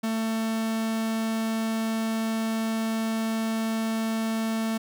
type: tone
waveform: 45% pulse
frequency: 223.1 Hz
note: A3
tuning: 24 cents sharp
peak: -25 dBFS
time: 0.03-4.78 s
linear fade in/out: 10 ms
effects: none